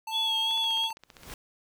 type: tone with pitch glide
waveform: square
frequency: 885 to 895.8 Hz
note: A5 to A5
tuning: +10 to +31 cents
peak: -34 dBFS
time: 0.07-0.93 s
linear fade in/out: 5 ms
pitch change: +21 cents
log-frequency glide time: 0.36-0.65 s
type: tone with vibrato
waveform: sine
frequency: 3322 Hz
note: G#7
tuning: in tune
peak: -25 dBFS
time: 0.11-0.9 s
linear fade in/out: 50 ms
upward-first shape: sine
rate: 2.7 Hz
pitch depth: 43 cents each way
type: click train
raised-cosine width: 0.2 ms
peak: -29 dBFS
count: 13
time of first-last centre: 0.51-1.299 s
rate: 15.2 Hz
type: noise with exponential growth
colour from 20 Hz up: pink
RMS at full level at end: -39 dBFS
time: 0.99-1.34 s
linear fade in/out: 2 ms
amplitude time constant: 75 ms
effects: none